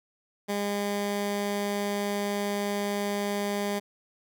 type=tone; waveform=15% pulse; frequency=203.3 Hz; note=G#3; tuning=37 cents flat; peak=-21 dBFS; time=0.48-3.8 s; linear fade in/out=20 ms; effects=none